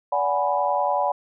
sine chord, G# half-diminished seventh, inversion second, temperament equal with one note detuned, 577.6 / 740 / 830.6 / 987.8 Hz, D5 / F#5 / G#5 / B5, -29 / 0 / 0 / 0 cents, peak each -25 dBFS, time 0.12-1.12 s, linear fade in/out 5 ms, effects none

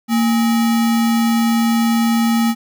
sine tone with sample-and-hold, 229.6 Hz, A#3, 26 cents flat, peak -12 dBFS, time 0.08-2.55 s, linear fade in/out 50 ms, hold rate 1050 Hz, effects none

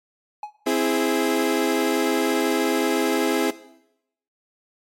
triangle tone with exponential decay, 840 Hz, G#5, 19 cents sharp, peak -23 dBFS, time 0.43-0.56 s, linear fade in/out 2 ms, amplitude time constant 28 ms
30% pulse chord, C augmented, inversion none, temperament equal, 261.6 / 329.6 / 415.3 Hz, C4 / E4 / G#4, 0 / 0 / 0 cents, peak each -21 dBFS, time 0.66-3.51 s, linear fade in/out 10 ms
effects noise-tail reverb RT60 0.8 s tail -17 dB re dry + MP3 64 kbps

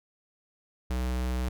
square tone, 62.6 Hz, B1, 24 cents sharp, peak -28 dBFS, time 0.9-1.49 s, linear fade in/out 5 ms, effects none

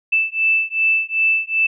sine beating tone pair, 2640 / 2642.6 Hz, E7 / E7, +2 / +4 cents, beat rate 2.6 Hz, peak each -18 dBFS, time 0.12-1.67 s, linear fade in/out 10 ms, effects none

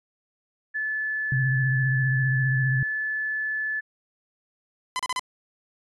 sine tone, 1733 Hz, A6, 27 cents flat, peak -25 dBFS, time 0.74-3.81 s, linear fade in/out 20 ms
sine tone with vibrato, 130.81 Hz, C3, in tune, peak -21 dBFS, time 1.32-2.83 s, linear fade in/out 2 ms, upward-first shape triangle, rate 15 Hz, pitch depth 66 cents each way
sawtooth tone bursts, 1015 Hz, B5, 47 cents sharp, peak -21 dBFS, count 4, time 4.96-5.194 s, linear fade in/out 0 ms, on 33 ms, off 34 ms
effects resampled to 24000 Hz

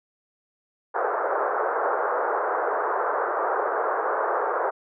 pink band-pass noise, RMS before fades -25 dBFS, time 0.94-4.71 s, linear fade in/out 20 ms, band 410 to 1500 Hz, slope 48 dB/octave, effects none

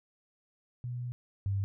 sine tone pair in turn, 122.8 / 98.64 Hz, B2 / G2, -9 / +11 cents, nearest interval major third, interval 380 cents, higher first, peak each -34 / -28 dBFS, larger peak second, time 0.84-1.12 / 1.46-1.64 s, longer first, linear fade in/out 0 ms, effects none

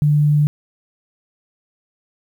sine tone, 148.2 Hz, D3, 16 cents sharp, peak -11 dBFS, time 0.02-0.47 s, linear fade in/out 0 ms, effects 8-bit

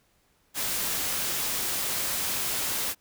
white noise, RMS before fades -29 dBFS, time 0.54-2.95 s, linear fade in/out 50 ms, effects pink hiss -67 dBFS RMS until 3 s

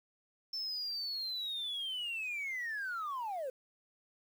sine linear sweep, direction down, 5340 to 493.9 Hz, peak -34 dBFS, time 0.53-3.5 s, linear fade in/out 5 ms, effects tanh soft clip ceiling -34 dBFS + 10-bit

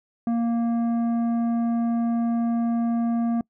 triangle tone with tanh clipping, 233 Hz, A#3, 1 cent flat, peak -22 dBFS, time 0.27-3.41 s, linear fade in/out 2 ms, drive 13 dB, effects noise-tail reverb RT60 0.1 s tail -25 dB re dry

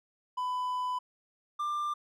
triangle tone pair in turn, 1000 / 1189.4 Hz, B5 / D6, +21 / +22 cents, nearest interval minor third, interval 301 cents, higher second, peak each -28 dBFS, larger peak neither, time 0.37-0.99 / 1.59-1.94 s, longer first, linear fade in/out 10 ms, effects none

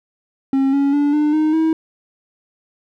triangle tone with pitch steps, 270 / 279.4 / 289 / 299.1 / 309.4 / 320.2 Hz, C#4 / C#4 / D4 / D4 / D#4 / D#4, -45 / +14 / -28 / +32 / -10 / +50 cents, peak -11 dBFS, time 0.53-1.73 s, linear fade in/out 2 ms, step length 200 ms, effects none

